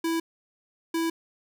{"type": "tone pair in turn", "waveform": "square", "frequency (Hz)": [329.6, 329.6], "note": ["E4", "E4"], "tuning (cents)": [0, 0], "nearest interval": "unison", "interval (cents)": 0, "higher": "neither", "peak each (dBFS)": -25, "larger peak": "neither", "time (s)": [[0.04, 0.2], [0.94, 1.1]], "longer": "neither", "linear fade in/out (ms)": 5, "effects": []}